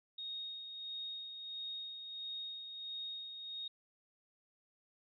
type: tone with tremolo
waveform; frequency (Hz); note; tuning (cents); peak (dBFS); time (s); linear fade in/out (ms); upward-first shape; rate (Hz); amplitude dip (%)
sine; 3729; A#7; 0; -40; 0.18-3.68; 5; sine; 1.5; 45
effects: none